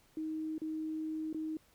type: tone with dropouts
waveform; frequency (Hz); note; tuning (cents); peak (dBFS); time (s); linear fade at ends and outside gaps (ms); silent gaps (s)
sine; 314.2; D#4; +17; -35; 0.17-1.57; 2; 0.581-0.617 / 1.329-1.345
effects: pink hiss -67 dBFS RMS until 1.74 s